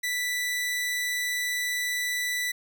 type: tone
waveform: sawtooth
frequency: 1975 Hz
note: B6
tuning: in tune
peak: -23 dBFS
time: 0.03-2.52 s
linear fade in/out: 10 ms
effects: none